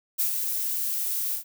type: noise with ADSR envelope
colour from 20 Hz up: violet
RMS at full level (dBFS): -23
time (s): 0.18-1.44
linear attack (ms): 23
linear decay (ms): 94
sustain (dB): -5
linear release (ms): 99
effects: none